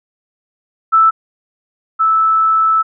sine tone pair in turn, 1318.5 / 1312.3 Hz, E6 / E6, 0 / -8 cents, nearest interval unison, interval 8 cents, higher first, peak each -6 / -9 dBFS, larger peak first, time 0.92-1.11 / 1.99-2.83 s, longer second, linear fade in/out 20 ms, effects none

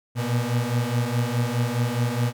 35% pulse beating tone pair, 118.1 / 122.9 Hz, A#2 / B2, +23 / -8 cents, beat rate 4.8 Hz, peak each -23 dBFS, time 0.15-2.33 s, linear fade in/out 50 ms, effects none

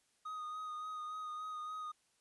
triangle tone with vibrato, 1244.5 Hz, D#6, in tune, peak -39 dBFS, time 0.25-1.92 s, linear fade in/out 10 ms, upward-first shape sine, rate 3.5 Hz, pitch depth 22 cents each way, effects white hiss -75 dBFS RMS until 2.2 s + resampled to 24000 Hz

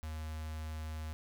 square tone with notch filter, 78.1 Hz, D#2, 7 cents sharp, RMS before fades -41 dBFS, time 0.03-1.13 s, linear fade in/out 0 ms, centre 340 Hz, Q 0.88, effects none

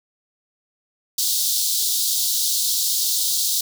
pink high-pass noise, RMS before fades -21 dBFS, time 1.18-3.61 s, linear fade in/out 5 ms, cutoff 3700 Hz, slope 48 dB/octave, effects none

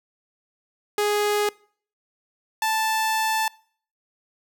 sawtooth tone pair in turn, 415.3 / 880 Hz, G#4 / A5, 0 / 0 cents, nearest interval octave + minor second, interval 1300 cents, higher second, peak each -16 / -17 dBFS, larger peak first, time 0.98-1.49 / 2.62-3.48 s, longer second, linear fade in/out 2 ms, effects noise-tail reverb RT60 0.5 s tail -24 dB re dry

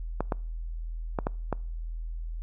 clicks, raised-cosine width 1 ms, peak -13 dBFS, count 5, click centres 0.206 / 0.322 / 1.188 / 1.269 / 1.527 s, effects noise-tail reverb RT60 0.5 s tail -26 dB re dry + added 41 Hz sine -32 dBFS peak until 2.42 s

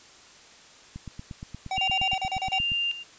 click train, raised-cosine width 5 ms, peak -25 dBFS, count 16, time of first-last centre 0.96-2.718 s, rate 8.53 Hz
square tone bursts, 762 Hz, G5, 49 cents flat, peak -27 dBFS, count 9, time 1.71-2.584 s, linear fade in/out 2 ms, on 66 ms, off 35 ms
sine tone with tremolo, 2794 Hz, F7, in tune, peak -24 dBFS, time 1.76-3.04 s, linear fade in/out 20 ms, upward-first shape square, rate 1.3 Hz, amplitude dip 75%
effects white hiss -51 dBFS RMS until 3.18 s + resampled to 16000 Hz

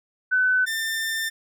sine / sawtooth tone pair in turn, 1508 / 1793.3 Hz, F#6 / A6, +32 / +32 cents, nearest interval minor third, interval 300 cents, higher second, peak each -17 / -21 dBFS, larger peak first, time 0.31-0.66 / 0.66-1.3 s, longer second, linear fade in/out 20 ms, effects none

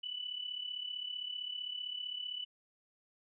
sine tone with amplitude modulation, 2975 Hz, F#7, 9 cents sharp, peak -35 dBFS, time 0.03-2.45 s, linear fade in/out 10 ms, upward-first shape sine, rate 35.5 Hz, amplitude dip 70%, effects none

